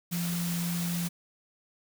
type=tone in noise; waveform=sine; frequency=172.4 Hz; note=F3; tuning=22 cents flat; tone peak=-29 dBFS; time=0.11-1.09 s; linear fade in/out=20 ms; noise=white; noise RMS=-37 dBFS; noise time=0.11-1.09 s; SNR=+5 dB; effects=none